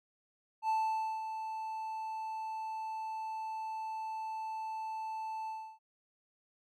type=tone with ADSR envelope; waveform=triangle; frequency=880 Hz; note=A5; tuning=in tune; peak=-26 dBFS; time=0.62-5.79 s; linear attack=69 ms; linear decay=520 ms; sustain=-9 dB; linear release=310 ms; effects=none